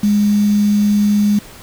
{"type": "tone with quantisation", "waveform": "sine", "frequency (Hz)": 206.6, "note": "G#3", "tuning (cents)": -9, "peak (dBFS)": -10, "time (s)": [0.03, 1.39], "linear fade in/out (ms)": 5, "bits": 5, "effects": ["pink hiss -38 dBFS RMS until 1.62 s"]}